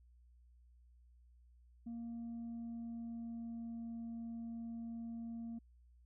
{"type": "tone with pitch glide", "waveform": "sine", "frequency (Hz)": [233, 230.7], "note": ["A#3", "A#3"], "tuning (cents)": [-1, -18], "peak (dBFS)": -40, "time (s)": [1.86, 5.59], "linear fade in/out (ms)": 10, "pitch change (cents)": -17, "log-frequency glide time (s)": [2.08, 4.01], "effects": ["tanh soft clip ceiling -41 dBFS", "added 60 Hz sine -62 dBFS peak until 6.05 s"]}